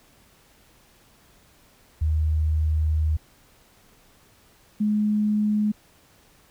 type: tone pair in turn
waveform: sine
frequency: 77.78 / 210.7 Hz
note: D#2 / G#3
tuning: 0 / +25 cents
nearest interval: octave + perfect fourth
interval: 1725 cents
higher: second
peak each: -19 dBFS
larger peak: neither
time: 2.01-3.17 / 4.8-5.72 s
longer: first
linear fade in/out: 10 ms
effects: pink hiss -57 dBFS RMS until 6.5 s